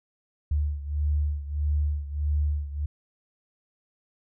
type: beating tone pair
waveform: sine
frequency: 73.42 / 75.02 Hz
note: D2 / D2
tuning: 0 / +37 cents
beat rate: 1.6 Hz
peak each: -25 / -29 dBFS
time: 0.51-2.86 s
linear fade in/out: 5 ms
effects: none

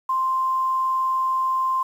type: tone with quantisation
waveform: sine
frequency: 1046.5 Hz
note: C6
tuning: in tune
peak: -19 dBFS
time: 0.09-1.83 s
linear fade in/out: 5 ms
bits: 8
effects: none

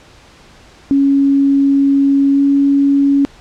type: tone with pitch glide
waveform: sine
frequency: 277.2 to 279.5 Hz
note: C#4 to C#4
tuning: 0 to +14 cents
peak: -8 dBFS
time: 0.91-3.25 s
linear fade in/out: 0 ms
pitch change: +14 cents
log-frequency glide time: 2.33-2.4 s
effects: pink hiss -43 dBFS RMS until 3.4 s + low-pass 6000 Hz 12 dB/octave

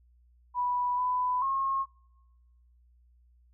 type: tone with pitch steps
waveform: sine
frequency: 984 / 998 / 1081 Hz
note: B5 / B5 / C#6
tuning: -7 / +18 / -44 cents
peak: -26 dBFS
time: 0.54-1.86 s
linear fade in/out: 50 ms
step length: 440 ms
effects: noise-tail reverb RT60 1.0 s tail -24 dB re dry + added 60 Hz sine -59 dBFS peak until 3.53 s

